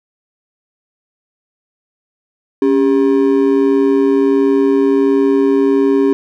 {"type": "ring-modulated tone", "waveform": "triangle", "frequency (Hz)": 338.5, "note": "E4", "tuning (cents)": 46, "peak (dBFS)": -4, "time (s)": [2.62, 6.13], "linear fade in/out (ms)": 0, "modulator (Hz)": 60.7, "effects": []}